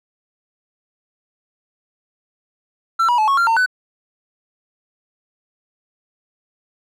triangle tone with pitch steps, 1344 / 967 / 863 / 1102 / 1384 / 908 / 1500 Hz, E6 / B5 / A5 / C#6 / F6 / A#5 / F#6, +33 / -37 / -34 / -11 / -16 / -46 / +23 cents, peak -11 dBFS, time 2.99-3.662 s, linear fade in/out 10 ms, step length 96 ms, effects none

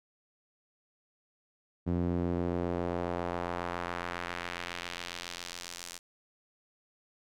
sawtooth tone with band-pass filter sweep, 87.31 Hz, F2, in tune, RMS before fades -35 dBFS, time 1.86-5.99 s, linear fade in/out 20 ms, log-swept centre 220 to 7400 Hz, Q 1, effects none

